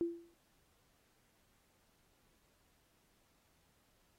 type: tone with exponential decay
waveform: sine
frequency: 339.7 Hz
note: F4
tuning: 48 cents flat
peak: -29 dBFS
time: 0.01-0.34 s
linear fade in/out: 0 ms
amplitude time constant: 71 ms
effects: pink hiss -74 dBFS RMS until 4.18 s + AAC 48 kbps